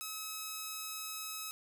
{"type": "tone", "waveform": "5% pulse", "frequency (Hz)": 1284, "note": "E6", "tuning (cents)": -46, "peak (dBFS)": -28, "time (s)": [0.01, 1.51], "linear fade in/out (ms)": 0, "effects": []}